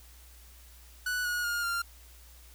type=tone with pitch steps; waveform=45% pulse; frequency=1480 / 1449.5 / 1419.7 / 1390.5 Hz; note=F#6 / F#6 / F6 / F6; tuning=0 / -36 / +28 / -8 cents; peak=-29 dBFS; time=1.06-1.82 s; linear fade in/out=5 ms; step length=190 ms; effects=added 60 Hz sine -52 dBFS peak until 2.54 s + white hiss -57 dBFS RMS until 2.54 s

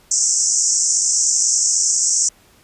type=band-pass noise; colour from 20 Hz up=white; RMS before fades=-17 dBFS; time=0.11-2.29 s; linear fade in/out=5 ms; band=5500 to 8000 Hz; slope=96 dB/octave; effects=pink hiss -52 dBFS RMS until 2.63 s + resampled to 32000 Hz

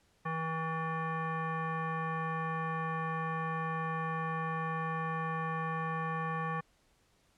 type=tone with frequency modulation; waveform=sine; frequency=484.2 Hz; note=B4; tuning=34 cents flat; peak=-32 dBFS; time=0.25-6.61 s; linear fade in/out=10 ms; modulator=646 Hz; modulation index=1.9; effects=pink hiss -70 dBFS RMS until 7.37 s + low-pass 10000 Hz 12 dB/octave

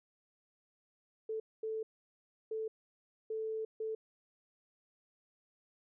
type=tone bursts at uneven times; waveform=sine; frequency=440 Hz; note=A4; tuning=in tune; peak=-35 dBFS; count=5; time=1.29-1.4 / 1.63-1.83 / 2.51-2.68 / 3.3-3.65 / 3.8-3.95 s; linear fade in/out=5 ms; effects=none

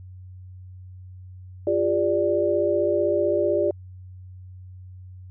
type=chord; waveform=sine; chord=D diminished; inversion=first; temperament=equal with one note detuned; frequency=349.2 / 404.9 / 587.3 Hz; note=F4 / Ab4 / D5; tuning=0 / -44 / 0 cents; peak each=-24 / -24 / -22 dBFS; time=1.67-3.71 s; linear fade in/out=2 ms; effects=added 92 Hz sine -39 dBFS peak until 5.3 s

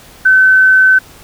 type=tone; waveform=sine; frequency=1525 Hz; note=G6; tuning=48 cents flat; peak=-4 dBFS; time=0.25-0.99 s; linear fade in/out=10 ms; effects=pink hiss -39 dBFS RMS until 1.23 s

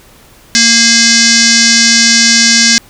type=tone with frequency modulation; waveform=sine; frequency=230 Hz; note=A#3; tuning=23 cents flat; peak=-4 dBFS; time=0.55-2.78 s; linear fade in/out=0 ms; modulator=927 Hz; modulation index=6.9; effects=pink hiss -41 dBFS RMS until 2.89 s

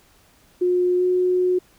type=tone with pitch glide; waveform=sine; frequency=359.4 to 363.8 Hz; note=F4 to F#4; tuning=+50 to -29 cents; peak=-16 dBFS; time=0.61-1.59 s; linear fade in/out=10 ms; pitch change=+21 cents; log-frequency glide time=0.97-1.03 s; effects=pink hiss -56 dBFS RMS until 1.78 s

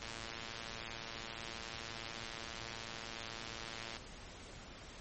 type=click train; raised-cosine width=0.2 ms; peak=-27 dBFS; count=451; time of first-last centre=0.02-3.967 s; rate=114 Hz; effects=pink hiss -52 dBFS RMS until 5 s + MP3 32 kbps

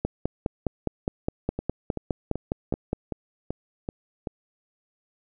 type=two click trains; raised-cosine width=2 ms; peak=-16 / -11 dBFS; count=8 / 15; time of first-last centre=1.59-4.272 / 0.05-2.931 s; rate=2.61 / 4.86 Hz; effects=none

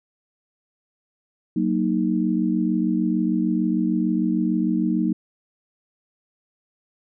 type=chord; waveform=sine; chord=D# minor; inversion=first; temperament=just; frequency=186.68 / 233.3 / 311.1 Hz; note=F#3 / A#3 / D#4; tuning=+16 / +2 / 0 cents; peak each=-23 dBFS; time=1.56-5.13 s; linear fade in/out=5 ms; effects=none

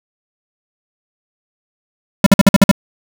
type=tone bursts; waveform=square; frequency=197.3 Hz; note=G3; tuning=11 cents sharp; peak=-3 dBFS; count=7; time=2.24-2.714 s; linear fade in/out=2 ms; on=24 ms; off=51 ms; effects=none

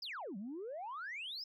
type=exponential two-way sweep; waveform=sine; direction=down then up; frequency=5370 to 183.3 to 5370 Hz; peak=-40 dBFS; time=0.02-1.44 s; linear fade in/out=5 ms; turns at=0.37 s; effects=tanh soft clip ceiling -38 dBFS

